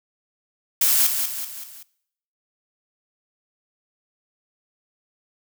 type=noise with echo; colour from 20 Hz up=blue; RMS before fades=-18 dBFS; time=0.81-1.07 s; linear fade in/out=5 ms; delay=190 ms; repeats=4; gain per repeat=-6 dB; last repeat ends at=1.83 s; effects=noise-tail reverb RT60 0.7 s tail -21 dB re dry